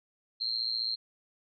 sine tone with amplitude modulation, 4186 Hz, C8, in tune, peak -25 dBFS, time 0.4-0.96 s, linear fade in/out 20 ms, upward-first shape sine, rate 115 Hz, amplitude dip 100%, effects none

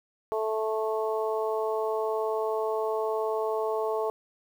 harmonic tone, 219 Hz, A3, 8 cents flat, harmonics 2 / 3 / 4 / 5, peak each -28 / -32 / -34 / -36 dBFS, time 0.32-4.1 s, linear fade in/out 0 ms, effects 9-bit

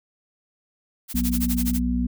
blue noise with tremolo, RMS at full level -27 dBFS, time 1.08-1.8 s, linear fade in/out 50 ms, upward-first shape sine, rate 12 Hz, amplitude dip 100%
harmonic tone, 60.8 Hz, B1, 26 cents flat, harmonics 1 / 3 / 4, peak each -25 / -28 / -23 dBFS, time 1.14-2.07 s, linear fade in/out 10 ms
effects none

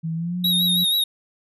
sine tone with pitch glide, 162.7 to 179.49 Hz, E3 to F3, -22 to +48 cents, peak -23 dBFS, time 0.03-0.85 s, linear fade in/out 20 ms, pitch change +170 cents, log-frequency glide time 0.15-0.37 s
square tone with vibrato, 3784 Hz, A#7, 25 cents sharp, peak -18 dBFS, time 0.44-1.04 s, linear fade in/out 5 ms, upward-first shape triangle, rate 6.2 Hz, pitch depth 63 cents each way
effects none

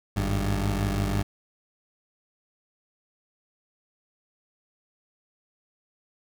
20% pulse tone pair together, 52.4 / 98.8 Hz, G#1 / G2, +16 / +14 cents, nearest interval major seventh, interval 1098 cents, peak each -22 dBFS, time 0.16-1.23 s, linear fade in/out 10 ms, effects none

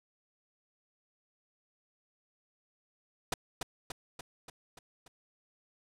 pink noise with echo, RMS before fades -30 dBFS, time 3.32-3.34 s, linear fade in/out 5 ms, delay 290 ms, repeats 6, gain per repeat -4 dB, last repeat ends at 5.08 s, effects low-pass 10000 Hz 12 dB/octave

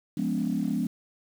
sine chord, C# dominant seventh, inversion first, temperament equal with one note detuned, 174.61 / 207.7 / 246.9 / 283.8 Hz, E#3 / G#3 / B3 / C#4, 0 / 0 / 0 / +41 cents, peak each -31 / -29 / -29 / -31 dBFS, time 0.17-0.87 s, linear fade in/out 5 ms, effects tanh soft clip ceiling -17 dBFS + 8-bit

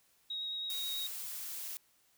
sine tone with vibrato, 3786 Hz, A#7, 26 cents sharp, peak -36 dBFS, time 0.3-1.07 s, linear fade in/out 5 ms, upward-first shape sine, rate 9.2 Hz, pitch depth 10 cents each way
blue noise, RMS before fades -42 dBFS, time 0.7-1.77 s, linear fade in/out 0 ms
effects white hiss -70 dBFS RMS until 2.17 s

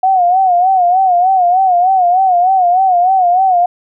sine tone with vibrato, 734 Hz, F#5, 14 cents flat, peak -7 dBFS, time 0.03-3.66 s, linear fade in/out 5 ms, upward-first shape sine, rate 3.3 Hz, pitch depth 89 cents each way, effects none

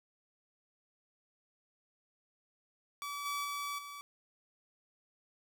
sawtooth tone with level steps, 1148 Hz, D6, 40 cents flat, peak -35 / -31 / -33 / -41 dBFS, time 3.02-4.01 s, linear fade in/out 0 ms, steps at 3.25 / 3.44 / 3.78 s, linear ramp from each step 10 ms, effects none

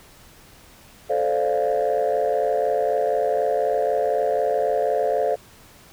sine chord, D minor seventh, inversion second, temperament equal with one note detuned, 437 / 523.3 / 587.3 / 698.5 Hz, A4 / C5 / D5 / F5, -12 / 0 / 0 / 0 cents, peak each -23 dBFS, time 1.09-5.36 s, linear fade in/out 20 ms, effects tanh soft clip ceiling -13 dBFS + pink hiss -49 dBFS RMS until 5.92 s

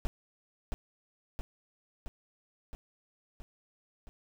brown noise with echo, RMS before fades -29 dBFS, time 0.05-0.07 s, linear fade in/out 0 ms, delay 670 ms, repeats 6, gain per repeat -3 dB, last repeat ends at 4.09 s, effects none

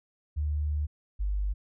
sine tone pair in turn, 74.6 / 49.79 Hz, D2 / G1, +28 / +28 cents, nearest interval perfect fifth, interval 700 cents, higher first, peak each -26 dBFS, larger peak neither, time 0.36-0.87 / 1.19-1.54 s, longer first, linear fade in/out 20 ms, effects none

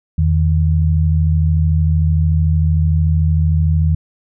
sine tone pair together, 82.64 / 156 Hz, E2 / D#3, +5 / +5 cents, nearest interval major seventh, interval 1100 cents, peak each -12 / -16 dBFS, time 0.18-3.95 s, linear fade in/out 5 ms, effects none

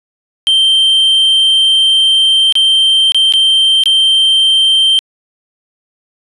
triangle tone with dropouts, 3136 Hz, G7, in tune, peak -5 dBFS, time 0.47-4.99 s, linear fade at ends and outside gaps 0 ms, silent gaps 2.524-2.554 / 3.12-3.146 / 3.324-3.337 / 3.836-3.858 s, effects resampled to 24000 Hz

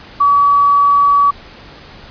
sine tone, 1140 Hz, C#6, 48 cents sharp, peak -7 dBFS, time 0.2-1.31 s, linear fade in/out 10 ms, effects pink hiss -37 dBFS RMS until 2.1 s + resampled to 11025 Hz

